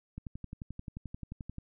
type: click train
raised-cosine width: 5 ms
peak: -28 dBFS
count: 17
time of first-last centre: 0.18-1.584 s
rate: 11.4 Hz
effects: none